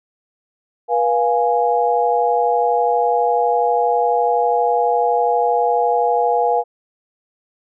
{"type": "chord", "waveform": "sine", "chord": "F diminished", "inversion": "second", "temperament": "equal with one note detuned", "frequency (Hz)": [484, 698.5, 830.6], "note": ["Cb5", "F5", "Ab5"], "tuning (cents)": [-35, 0, 0], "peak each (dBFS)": -18, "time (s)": [0.88, 6.64], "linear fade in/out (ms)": 50, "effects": []}